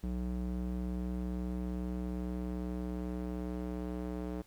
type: tone with band-pass filter sweep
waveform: square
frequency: 61.2 Hz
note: B1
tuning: 15 cents flat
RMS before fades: -37 dBFS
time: 0.03-4.42 s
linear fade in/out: 5 ms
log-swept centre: 170 to 340 Hz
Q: 1
effects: pink hiss -64 dBFS RMS until 4.46 s